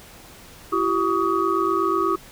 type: tone cluster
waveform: sine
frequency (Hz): 338.1 / 386.3 / 1133 / 1252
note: E4 / G4 / C#6 / D#6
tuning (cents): +44 / -25 / +37 / +10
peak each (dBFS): -24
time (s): 0.72-2.16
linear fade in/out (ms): 10
effects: pink hiss -45 dBFS RMS until 2.31 s